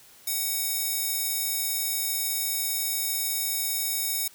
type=tone with high-pass filter; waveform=square; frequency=753 Hz; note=F#5; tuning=30 cents sharp; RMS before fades=-28 dBFS; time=0.27-4.28 s; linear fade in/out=5 ms; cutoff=7400 Hz; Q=0.51; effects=white hiss -53 dBFS RMS until 4.34 s